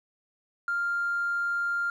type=tone; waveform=triangle; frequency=1396.9 Hz; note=F6; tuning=in tune; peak=-22 dBFS; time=0.68-1.9 s; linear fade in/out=2 ms; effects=tanh soft clip ceiling -23 dBFS